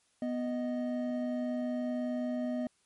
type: tone pair together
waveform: triangle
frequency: 247 / 622.3 Hz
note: B3 / D#5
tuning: 0 / 0 cents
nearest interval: octave + major third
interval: 1600 cents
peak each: -30 / -35 dBFS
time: 0.22-2.67 s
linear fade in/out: 2 ms
effects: white hiss -71 dBFS RMS until 2.85 s + MP3 48 kbps